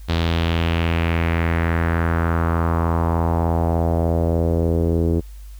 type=tone with low-pass filter sweep; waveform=sawtooth; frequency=83.4 Hz; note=E2; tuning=21 cents sharp; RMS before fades=-19 dBFS; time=0.08-5.21 s; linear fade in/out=20 ms; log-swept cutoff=3900 to 380 Hz; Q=2.6; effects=added 50 Hz sine -34 dBFS peak until 5.59 s + white hiss -53 dBFS RMS until 5.59 s